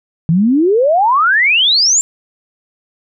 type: exponential sweep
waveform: sine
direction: up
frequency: 155.56 to 7500 Hz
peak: -8 dBFS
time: 0.29-2.01 s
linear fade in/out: 0 ms
effects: none